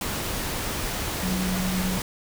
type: tone in noise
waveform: sine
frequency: 185 Hz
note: F#3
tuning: in tune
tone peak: -25 dBFS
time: 1.23-1.98 s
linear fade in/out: 2 ms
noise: pink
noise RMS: -29 dBFS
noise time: 0.01-2.02 s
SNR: +1 dB
effects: none